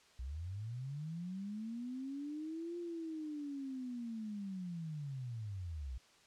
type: linear two-way sweep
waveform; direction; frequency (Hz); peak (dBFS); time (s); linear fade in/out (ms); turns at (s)
sine; up then down; 58.5 to 349.2 to 58.5; -40; 0.19-5.98; 5; 2.78
effects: white hiss -65 dBFS RMS until 6.26 s + low-pass 6000 Hz 12 dB/octave

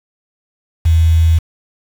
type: tone with quantisation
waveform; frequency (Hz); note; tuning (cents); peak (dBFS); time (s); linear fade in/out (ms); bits
sine; 81.7; E2; -15; -7; 0.85-1.39; 10; 5
effects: none

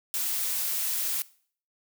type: noise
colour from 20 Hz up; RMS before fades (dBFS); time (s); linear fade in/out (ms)
blue; -29; 0.14-1.22; 0
effects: noise-tail reverb RT60 0.5 s tail -20 dB re dry

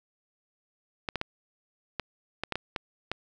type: clicks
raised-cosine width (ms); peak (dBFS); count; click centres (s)
0.3; -14; 9; 1.088 / 1.157 / 1.214 / 1.997 / 2.436 / 2.523 / 2.556 / 2.762 / 3.116
effects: none

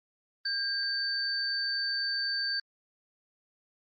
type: tone pair together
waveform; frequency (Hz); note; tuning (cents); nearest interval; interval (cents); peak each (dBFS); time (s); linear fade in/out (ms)
sine; 1604 / 4564; G6 / C#8; +39 / +50; octave + tritone; 1811; -33 / -30; 0.45-2.6; 5
effects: Opus 24 kbps

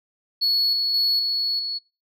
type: tone with level steps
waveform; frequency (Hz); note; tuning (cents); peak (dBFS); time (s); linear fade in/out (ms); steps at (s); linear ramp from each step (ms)
sine; 4384; C#8; -20; -15 / -19 / -15 / -20 / -25; 0.41-1.79; 20; 0.73 / 0.94 / 1.19 / 1.59; 2
effects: noise-tail reverb RT60 0.3 s tail -25 dB re dry + tanh soft clip ceiling -17 dBFS

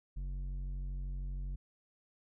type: tone with low-pass filter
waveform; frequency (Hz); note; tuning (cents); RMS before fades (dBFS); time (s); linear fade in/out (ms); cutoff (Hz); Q
square; 46.41; F#1; +6; -39; 0.16-1.56; 10; 130; 0.87
effects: none

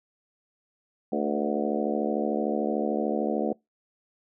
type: harmonic tone with a mistuned harmonic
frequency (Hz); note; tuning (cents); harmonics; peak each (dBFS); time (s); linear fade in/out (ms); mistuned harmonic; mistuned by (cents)
73.42; D2; 0; 3 / 4 / 5 / 6 / 7 / 8 / 9 / 10; -30 / -31 / -32 / -33 / -33 / -34 / -35 / -35; 1.12-3.53; 5; 7; -33
effects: noise-tail reverb RT60 0.2 s tail -26 dB re dry

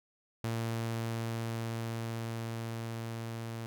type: tone with level ramp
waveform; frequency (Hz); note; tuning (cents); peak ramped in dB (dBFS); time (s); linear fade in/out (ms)
sawtooth; 114.5; A#2; -31; -28 to -34; 0.44-3.66; 0
effects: none

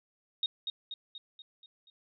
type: tone with echo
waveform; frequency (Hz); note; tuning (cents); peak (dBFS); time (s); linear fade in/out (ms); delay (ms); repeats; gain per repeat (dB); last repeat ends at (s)
sine; 3729; A#7; 0; -27; 0.43-0.46; 2; 240; 6; -5; 1.9
effects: none

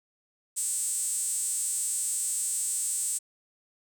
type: tone with high-pass filter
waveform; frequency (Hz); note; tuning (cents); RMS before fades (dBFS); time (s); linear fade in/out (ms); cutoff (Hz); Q
sawtooth; 293.6; D4; 0; -30; 0.56-3.19; 20; 8200; 8.4
effects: none

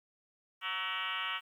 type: tone with frequency modulation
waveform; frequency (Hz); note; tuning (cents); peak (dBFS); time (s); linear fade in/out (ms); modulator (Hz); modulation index
sine; 2093; C7; 0; -33; 0.61-1.41; 50; 194; 5.4
effects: 11-bit

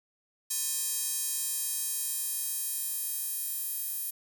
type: tone with high-pass filter sweep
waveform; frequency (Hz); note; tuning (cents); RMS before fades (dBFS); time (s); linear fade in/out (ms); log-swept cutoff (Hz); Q
square; 355.3; F4; +30; -33; 0.5-4.11; 10; 7700 to 12000; 1.2
effects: none

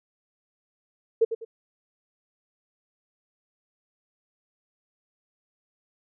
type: tone with echo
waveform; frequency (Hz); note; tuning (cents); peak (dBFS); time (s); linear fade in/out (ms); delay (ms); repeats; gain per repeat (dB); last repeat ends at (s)
sine; 452.8; A4; +50; -15; 1.21-1.25; 10; 100; 2; -10; 1.45
effects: none

